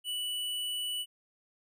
square tone, 2960 Hz, F#7, in tune, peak -33 dBFS, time 0.04-1.06 s, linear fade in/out 50 ms, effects none

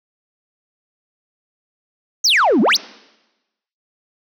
sine exponential two-way sweep, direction down then up, 6600 to 195 to 6600 Hz, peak -8 dBFS, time 2.24-2.77 s, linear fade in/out 10 ms, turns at 2.61 s, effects noise-tail reverb RT60 1.0 s tail -24 dB re dry + tanh soft clip ceiling -10 dBFS

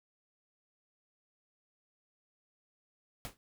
pink noise with exponential decay, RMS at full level -38 dBFS, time 3.25-3.37 s, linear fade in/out 0 ms, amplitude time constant 26 ms, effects none

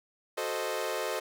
sawtooth chord, F# diminished seventh, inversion none, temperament equal, 370 / 440 / 523.3 / 622.3 Hz, F#4 / A4 / C5 / Eb5, 0 / 0 / 0 / 0 cents, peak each -35 / -32 / -32 / -32 dBFS, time 0.37-1.2 s, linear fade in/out 10 ms, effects none

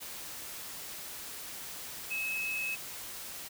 sine tone in noise, 2581 Hz, E7, 37 cents flat, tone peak -32 dBFS, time 2.1-2.76 s, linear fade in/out 20 ms, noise white, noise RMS -43 dBFS, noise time 0-3.49 s, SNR +8 dB, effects none

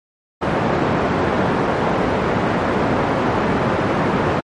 pink band-pass noise, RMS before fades -18 dBFS, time 0.41-4.41 s, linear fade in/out 20 ms, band 140 to 1300 Hz, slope 12 dB/octave, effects MP3 48 kbps

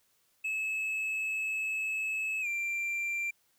triangle tone with pitch glide, 2594 to 2365 Hz, E7 to D7, -28 to +12 cents, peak -29 dBFS, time 0.44-3.31 s, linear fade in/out 10 ms, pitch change -160 cents, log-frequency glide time 2.41-2.47 s, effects white hiss -71 dBFS RMS until 3.58 s

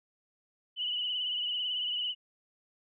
sine tone with vibrato, 2960 Hz, F#7, in tune, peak -30 dBFS, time 0.76-2.15 s, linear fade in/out 50 ms, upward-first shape triangle, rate 18 Hz, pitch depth 63 cents each way, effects none

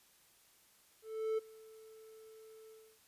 triangle tone with ADSR envelope, 440 Hz, A4, in tune, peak -29 dBFS, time 1.02-3 s, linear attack 360 ms, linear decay 15 ms, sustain -23 dB, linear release 290 ms, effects white hiss -67 dBFS RMS until 3.07 s + resampled to 32000 Hz

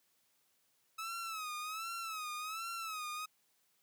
sawtooth tone with vibrato, 1290 Hz, E6, 38 cents flat, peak -36 dBFS, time 0.98-3.26 s, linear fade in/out 10 ms, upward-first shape sine, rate 1.3 Hz, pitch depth 99 cents each way, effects white hiss -75 dBFS RMS until 3.82 s + high-pass 100 Hz 12 dB/octave

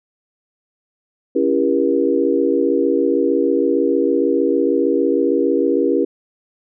sine chord, C# diminished seventh, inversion none, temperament just, 277.2 / 332.6 / 399.1 / 479 Hz, C#4 / E4 / G4 / Bb4, 0 / +16 / +31 / +47 cents, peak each -19 dBFS, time 1.35-6.05 s, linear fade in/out 10 ms, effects none

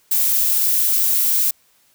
violet noise, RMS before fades -17 dBFS, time 0.11-1.51 s, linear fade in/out 5 ms, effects white hiss -58 dBFS RMS until 1.94 s

